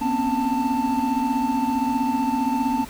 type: tone cluster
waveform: triangle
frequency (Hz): 240.5 / 262 / 277.4 / 888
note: B3 / C4 / C#4 / A5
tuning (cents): -46 / +2 / +1 / +16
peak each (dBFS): -24 / -23 / -26 / -22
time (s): 0.01-2.85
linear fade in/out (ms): 10
effects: pink hiss -41 dBFS RMS until 2.89 s